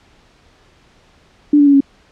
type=tone with pitch steps; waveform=sine; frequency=293.7 / 287.8 / 282.1 / 276.4 Hz; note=D4 / D4 / C#4 / C#4; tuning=0 / -35 / +30 / -5 cents; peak=-6 dBFS; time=1.53-1.806 s; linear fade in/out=5 ms; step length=69 ms; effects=pink hiss -51 dBFS RMS until 2.11 s + low-pass 5000 Hz 12 dB/octave